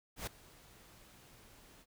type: noise with ADSR envelope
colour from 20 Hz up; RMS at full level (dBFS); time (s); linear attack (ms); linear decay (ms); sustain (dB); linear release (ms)
pink; -39; 0.16-1.86; 110; 6; -21; 50
effects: none